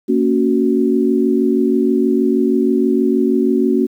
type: chord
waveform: sine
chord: F# major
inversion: first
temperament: just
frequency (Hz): 231.2 / 277.5 / 370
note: A#3 / C#4 / F#4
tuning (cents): -14 / +2 / 0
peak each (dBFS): -16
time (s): 0.08-3.87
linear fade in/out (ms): 20
effects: 8-bit